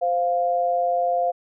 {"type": "tone pair together", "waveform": "sine", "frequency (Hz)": [520, 699.1], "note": ["C5", "F5"], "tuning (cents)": [-11, 2], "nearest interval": "perfect fourth", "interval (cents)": 513, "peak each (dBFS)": [-24, -20], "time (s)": [0.01, 1.32], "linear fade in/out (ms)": 20, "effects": []}